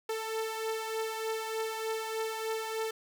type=beating tone pair; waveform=sawtooth; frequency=442.4 / 445.7 Hz; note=A4 / A4; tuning=+9 / +22 cents; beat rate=3.3 Hz; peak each=-30 / -35 dBFS; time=0.09-2.91 s; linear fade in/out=5 ms; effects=none